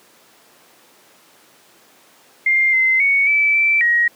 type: tone with pitch steps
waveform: sine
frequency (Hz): 2108 / 2066 / 2226 / 2311 / 2331 / 1892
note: C7 / C7 / C#7 / D7 / D7 / A#6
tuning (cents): +12 / -22 / +7 / -28 / -14 / +25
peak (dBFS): -12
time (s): 2.46-4.08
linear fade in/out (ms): 5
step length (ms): 270
effects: pink hiss -50 dBFS RMS until 4.15 s + high-pass 300 Hz 12 dB/octave